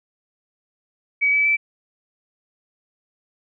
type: tone with pitch steps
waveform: sine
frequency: 2272 / 2296 / 2320 Hz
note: C#7 / D7 / D7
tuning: +42 / -40 / -22 cents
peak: -15 dBFS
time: 1.21-1.57 s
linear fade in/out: 20 ms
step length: 120 ms
effects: none